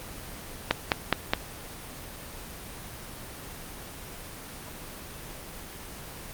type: click train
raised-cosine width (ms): 0.3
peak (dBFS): -4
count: 4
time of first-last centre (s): 0.71-1.335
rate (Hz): 4.8
effects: pink hiss -41 dBFS RMS until 6.33 s + Opus 24 kbps